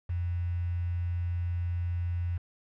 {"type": "tone with quantisation", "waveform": "sine", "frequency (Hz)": 87.31, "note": "F2", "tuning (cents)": 0, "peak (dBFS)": -28, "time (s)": [0.09, 2.38], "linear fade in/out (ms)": 10, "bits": 8, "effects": ["low-pass 2000 Hz 12 dB/octave"]}